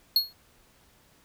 square tone with exponential decay, 4315 Hz, C#8, 47 cents flat, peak -16 dBFS, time 0.16-0.33 s, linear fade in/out 2 ms, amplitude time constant 35 ms, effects pink hiss -61 dBFS RMS until 1.24 s

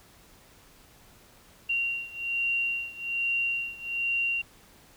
sine beating tone pair, 2760 / 2761.2 Hz, F7 / F7, -21 / -20 cents, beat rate 1.2 Hz, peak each -29 / -31 dBFS, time 1.69-4.42 s, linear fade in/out 10 ms, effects pink hiss -56 dBFS RMS until 4.96 s

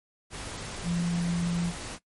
sine tone in noise, 172.4 Hz, F3, 22 cents flat, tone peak -25 dBFS, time 0.83-1.73 s, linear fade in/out 50 ms, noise pink, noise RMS -38 dBFS, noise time 0.3-1.99 s, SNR +10 dB, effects noise-tail reverb RT60 0.1 s tail -18 dB re dry + MP3 48 kbps

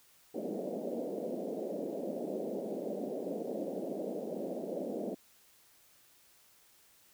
white band-pass noise, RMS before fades -38 dBFS, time 0.34-5.15 s, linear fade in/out 10 ms, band 190 to 620 Hz, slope 48 dB/octave, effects white hiss -64 dBFS RMS until 7.13 s

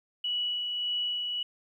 sine tone with tremolo, 2939 Hz, F#7, 12 cents flat, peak -27 dBFS, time 0.24-1.43 s, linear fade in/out 5 ms, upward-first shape sine, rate 1.7 Hz, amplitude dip 30%, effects 11-bit

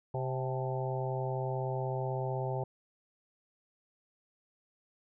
harmonic tone with a mistuned harmonic, 130.81 Hz, C3, in tune, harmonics 1 / 3 / 4 / 5 / 6 / 7, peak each -34 / -39 / -40 / -41 / -42 / -42 dBFS, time 0.14-2.64 s, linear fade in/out 5 ms, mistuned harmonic 7, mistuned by -67 cents, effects none

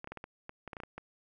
clicks, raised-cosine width 0.5 ms, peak -27 dBFS, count 12, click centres 0.044 / 0.074 / 0.12 / 0.173 / 0.241 / 0.494 / 0.677 / 0.732 / 0.768 / 0.802 / 0.835 / 0.98 s, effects none

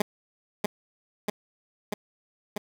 15% pulse tone with echo, 207.7 Hz, G#3, in tune, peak -15 dBFS, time 0-0.02 s, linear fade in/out 5 ms, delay 640 ms, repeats 4, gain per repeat -2 dB, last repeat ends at 2.58 s, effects none

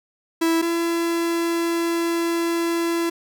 45% pulse tone pair in turn, 329.6 / 336.9 Hz, E4 / E4, 0 / +38 cents, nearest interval unison, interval 38 cents, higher second, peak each -17 / -20 dBFS, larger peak first, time 0.41-0.62 / 0.62-3.1 s, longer second, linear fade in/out 10 ms, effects none

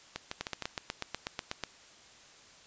two click trains, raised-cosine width 0.2 ms, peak -16 / -18 dBFS, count 11 / 4, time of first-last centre 0.41-1.637 / 0.16-0.623 s, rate 8.15 / 6.48 Hz, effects white hiss -56 dBFS RMS until 2.66 s + resampled to 16000 Hz

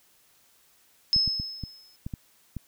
sine tone with exponential decay, 5190 Hz, E8, 28 cents flat, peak -17 dBFS, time 1.13-1.96 s, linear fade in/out 0 ms, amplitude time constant 180 ms
clicks, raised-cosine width 5 ms, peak -21 dBFS, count 7, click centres 1.163 / 1.277 / 1.399 / 1.637 / 2.065 / 2.138 / 2.567 s
effects white hiss -62 dBFS RMS until 2.67 s

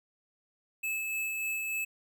square tone with tremolo, 2606 Hz, E7, 20 cents flat, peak -31 dBFS, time 0.83-1.85 s, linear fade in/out 10 ms, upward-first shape sine, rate 3.4 Hz, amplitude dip 25%, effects none

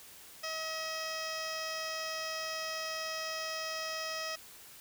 15% pulse tone with low-pass filter, 638 Hz, D#5, 43 cents sharp, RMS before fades -38 dBFS, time 0.43-4.36 s, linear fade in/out 10 ms, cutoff 4900 Hz, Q 9.5, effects white hiss -53 dBFS RMS until 4.8 s

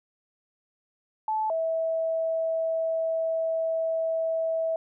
sine tone pair in turn, 869 / 651 Hz, A5 / E5, -22 / -22 cents, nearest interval perfect fourth, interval 500 cents, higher first, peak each -24 dBFS, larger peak neither, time 1.28-1.5 / 1.5-4.76 s, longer second, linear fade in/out 2 ms, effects none

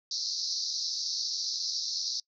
pink band-pass noise, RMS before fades -33 dBFS, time 0.11-2.2 s, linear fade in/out 2 ms, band 4100 to 5900 Hz, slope 96 dB/octave, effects noise-tail reverb RT60 0.1 s tail -25 dB re dry

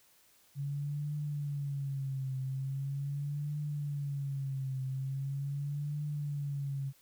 sine tone with vibrato, 139.8 Hz, C#3, 15 cents sharp, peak -33 dBFS, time 0.55-6.93 s, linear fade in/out 50 ms, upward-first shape triangle, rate 0.41 Hz, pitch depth 110 cents each way, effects white hiss -65 dBFS RMS until 7.01 s

